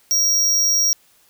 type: tone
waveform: square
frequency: 5650 Hz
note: F8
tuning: 19 cents sharp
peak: -15 dBFS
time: 0.11-0.93 s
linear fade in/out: 0 ms
effects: white hiss -56 dBFS RMS until 1.29 s